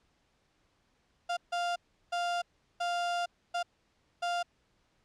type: tone bursts at uneven times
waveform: 35% pulse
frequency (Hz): 698.5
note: F5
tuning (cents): 0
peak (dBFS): -28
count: 6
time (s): 1.29-1.37 / 1.52-1.76 / 2.12-2.42 / 2.8-3.26 / 3.54-3.63 / 4.22-4.43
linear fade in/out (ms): 10
effects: pink hiss -72 dBFS RMS until 5.04 s + low-pass 6000 Hz 12 dB/octave